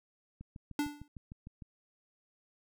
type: click train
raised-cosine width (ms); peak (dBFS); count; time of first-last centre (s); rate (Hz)
5; -34; 9; 0.41-1.622; 6.6
type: tone with exponential decay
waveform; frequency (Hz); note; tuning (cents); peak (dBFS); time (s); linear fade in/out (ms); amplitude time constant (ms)
square; 292.7; D4; -6; -28; 0.79-1.08; 2; 62
effects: none